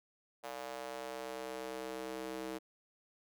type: tone with high-pass filter sweep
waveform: square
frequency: 64.3 Hz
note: C2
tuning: 30 cents flat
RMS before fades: -43 dBFS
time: 0.43-2.59 s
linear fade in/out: 20 ms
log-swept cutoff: 630 to 350 Hz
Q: 2.1
effects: none